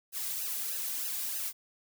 blue noise with flanger, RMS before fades -35 dBFS, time 0.12-1.53 s, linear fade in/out 50 ms, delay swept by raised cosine 0.88 to 2.28 ms, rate 3.2 Hz, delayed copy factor -0.95, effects none

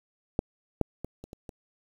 clicks, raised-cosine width 2 ms, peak -11 / -10 / -21 / -29 / -29 / -27 dBFS, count 6, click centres 0.391 / 0.813 / 1.046 / 1.24 / 1.331 / 1.492 s, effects 8-bit

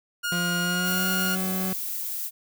sawtooth tone, 1426 Hz, F6, 36 cents sharp, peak -22 dBFS, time 0.23-1.36 s, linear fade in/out 20 ms
40% pulse tone with pitch glide, 174.7 to 187.24 Hz, F3 to F#3, +1 to +21 cents, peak -26 dBFS, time 0.32-1.73 s, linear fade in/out 2 ms, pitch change +120 cents, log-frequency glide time 0.61-1.06 s
violet noise, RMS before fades -31 dBFS, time 0.83-2.31 s, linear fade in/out 50 ms
effects none

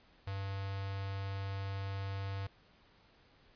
square tone with notch filter, 98 Hz, G2, in tune, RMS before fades -39 dBFS, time 0.27-2.47 s, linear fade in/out 5 ms, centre 250 Hz, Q 0.68, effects pink hiss -65 dBFS RMS until 3.55 s + resampled to 11025 Hz

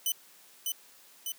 5% pulse tone with echo, 3004 Hz, F#7, 26 cents sharp, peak -18 dBFS, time 0.06-0.12 s, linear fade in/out 2 ms, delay 600 ms, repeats 2, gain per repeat -3 dB, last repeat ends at 1.32 s, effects white hiss -57 dBFS RMS until 1.38 s + high-pass 200 Hz 12 dB/octave

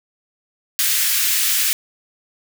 white high-pass noise, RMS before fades -18 dBFS, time 0.79-1.73 s, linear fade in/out 0 ms, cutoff 1600 Hz, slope 24 dB/octave, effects none

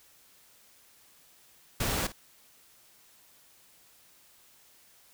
pink noise with echo, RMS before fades -30 dBFS, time 1.8-2.07 s, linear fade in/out 5 ms, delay 52 ms, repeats 1, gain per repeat -15 dB, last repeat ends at 2.122 s, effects white hiss -60 dBFS RMS until 5.13 s

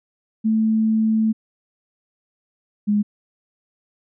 sine tone pair in turn, 220 / 207.5 Hz, A3 / G#3, 0 / -1 cents, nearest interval minor second, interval 101 cents, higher first, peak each -15 dBFS, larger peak neither, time 0.44-1.33 / 2.87-3.03 s, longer first, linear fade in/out 20 ms, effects none

